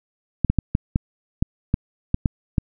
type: clicks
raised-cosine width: 5 ms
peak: -5 dBFS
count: 10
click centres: 0.447 / 0.5 / 0.587 / 0.751 / 0.959 / 1.425 / 1.741 / 2.144 / 2.258 / 2.582 s
effects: none